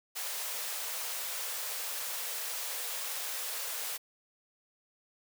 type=high-pass noise; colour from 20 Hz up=white; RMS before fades=-37 dBFS; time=0.15-3.98 s; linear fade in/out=20 ms; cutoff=430 Hz; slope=96 dB/octave; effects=none